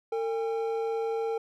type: tone pair together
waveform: triangle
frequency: 452.9 / 807 Hz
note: A#4 / G#5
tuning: -50 / -50 cents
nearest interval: minor seventh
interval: 1000 cents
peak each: -26 / -34 dBFS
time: 0.12-1.38 s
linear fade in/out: 5 ms
effects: none